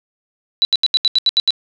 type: tone bursts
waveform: sine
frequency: 3951 Hz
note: B7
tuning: in tune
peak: -10 dBFS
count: 9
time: 0.62-1.506 s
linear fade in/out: 0 ms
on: 30 ms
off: 77 ms
effects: none